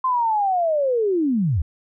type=linear sweep; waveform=sine; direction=down; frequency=1048 to 65.41 Hz; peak=-17 dBFS; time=0.04-1.62 s; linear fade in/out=5 ms; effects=none